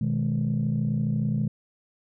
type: chord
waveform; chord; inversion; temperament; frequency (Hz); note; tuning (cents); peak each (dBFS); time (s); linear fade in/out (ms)
sine; G# minor; first; equal with one note detuned; 123.47 / 155.56 / 210.3; B2 / D#3 / G#3; 0 / 0 / +22; -26; 0.01-1.48; 5
effects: tanh soft clip ceiling -17 dBFS

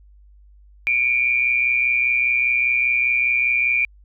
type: tone pair together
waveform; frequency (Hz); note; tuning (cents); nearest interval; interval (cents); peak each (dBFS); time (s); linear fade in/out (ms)
sine; 2272 / 2397; C#7 / D7; +42 / +35; minor second; 93; -22 / -17; 0.87-3.85; 0
effects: added 50 Hz sine -46 dBFS peak until 4.04 s

